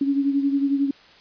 sine beating tone pair, 277.2 / 288.2 Hz, C#4 / D4, 0 / -33 cents, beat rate 11 Hz, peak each -19 / -26 dBFS, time 0.01-0.91 s, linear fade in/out 5 ms, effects white hiss -50 dBFS RMS until 1.2 s + resampled to 11025 Hz

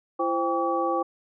sine tone cluster, 338 / 521 / 795 / 1141 Hz, E4 / C5 / G5 / C#6, +43 / -7 / +24 / +50 cents, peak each -28 dBFS, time 0.19-1.03 s, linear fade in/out 10 ms, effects none

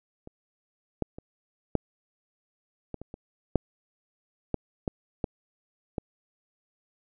clicks, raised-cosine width 2 ms, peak -29 / -13 / -27 / -9 / -21 / -26 / -26 / -7 / -13 / -14 / -14 / -16 dBFS, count 12, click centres 0.274 / 1.023 / 1.185 / 1.753 / 2.943 / 3.016 / 3.141 / 3.557 / 4.543 / 4.878 / 5.242 / 5.982 s, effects none

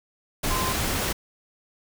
sine tone in noise, 1035 Hz, C6, 19 cents flat, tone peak -28 dBFS, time 0.5-0.73 s, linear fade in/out 10 ms, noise pink, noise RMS -26 dBFS, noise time 0.43-1.13 s, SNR -5 dB, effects none

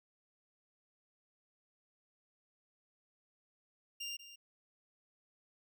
25% pulse tone with echo, 2794 Hz, F7, in tune, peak -36 dBFS, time 4-4.17 s, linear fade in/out 10 ms, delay 190 ms, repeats 1, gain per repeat -12 dB, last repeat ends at 4.36 s, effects none

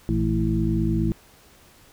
harmonic tone with a mistuned harmonic, 54.9 Hz, A1, 3 cents flat, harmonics 1 / 2 / 3 / 4 / 6, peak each -26 / -26 / -26 / -26 / -26 dBFS, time 0.09-1.12 s, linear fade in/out 0 ms, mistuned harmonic 2, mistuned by +81 cents, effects pink hiss -53 dBFS RMS until 1.92 s

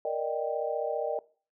sine chord, Eb major seventh, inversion second, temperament equal, 466.2 / 587.3 / 622.3 / 784 Hz, Bb4 / D5 / Eb5 / G5, 0 / 0 / 0 / 0 cents, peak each -33 / -33 / -33 / -36 dBFS, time 0.05-1.19 s, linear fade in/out 2 ms, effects noise-tail reverb RT60 0.4 s tail -21 dB re dry

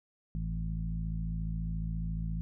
harmonic tone with a mistuned harmonic, 54.4 Hz, A1, 19 cents flat, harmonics 1 / 2 / 3 / 4, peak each -34 / -41 / -36 / -47 dBFS, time 0.35-2.41 s, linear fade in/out 0 ms, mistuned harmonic 1, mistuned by -86 cents, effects none

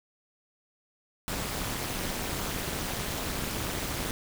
pink noise with amplitude modulation, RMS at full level -29 dBFS, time 1.28-4.11 s, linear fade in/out 0 ms, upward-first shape sine, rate 217 Hz, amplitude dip 95%, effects none

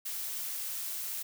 blue noise, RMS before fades -37 dBFS, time 0.05-1.23 s, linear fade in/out 10 ms, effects none

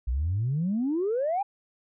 sine exponential sweep, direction up, 56.7 to 830.6 Hz, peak -23 dBFS, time 0.07-1.43 s, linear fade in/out 10 ms, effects tanh soft clip ceiling -20 dBFS

